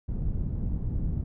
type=low-pass noise; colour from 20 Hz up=pink; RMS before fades=-29 dBFS; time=0.08-1.24 s; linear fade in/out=10 ms; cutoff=150 Hz; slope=12 dB/octave; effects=none